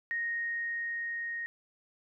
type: tone with level ramp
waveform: sine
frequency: 1864.7 Hz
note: A#6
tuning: in tune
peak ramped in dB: -30 to -34 dBFS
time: 0.11-1.46 s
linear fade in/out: 0 ms
effects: none